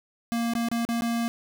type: tone with dropouts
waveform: square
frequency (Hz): 233.1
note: A#3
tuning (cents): 0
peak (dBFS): -25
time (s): 0.32-1.28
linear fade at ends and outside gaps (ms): 0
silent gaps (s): 0.536-0.552 / 0.686-0.715 / 0.851-0.889 / 1.009-1.021
effects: 10-bit